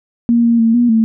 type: tone with pitch steps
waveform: sine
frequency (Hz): 235.2 / 233.2 / 226.9 / 240.7 / 223.6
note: A#3 / A#3 / A#3 / B3 / A3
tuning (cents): +16 / +1 / -47 / -44 / +28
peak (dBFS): -8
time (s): 0.29-1.04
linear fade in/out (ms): 0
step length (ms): 150
effects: none